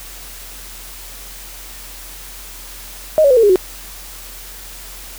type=tone with pitch steps; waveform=sine; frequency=622.3 / 560.8 / 505.5 / 455.6 / 410.6 / 370 Hz; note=D#5 / C#5 / B4 / A#4 / G#4 / F#4; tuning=0 / +20 / +40 / -40 / -20 / 0 cents; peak=-7 dBFS; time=3.18-3.558 s; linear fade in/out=0 ms; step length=63 ms; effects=added 43 Hz sine -37 dBFS peak until 5.18 s + white hiss -35 dBFS RMS until 5.18 s